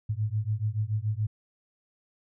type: beating tone pair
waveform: sine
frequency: 103.83 / 110.83 Hz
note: G#2 / A2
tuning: 0 / +13 cents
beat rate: 7 Hz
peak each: -29 dBFS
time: 0.09-1.27 s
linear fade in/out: 10 ms
effects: none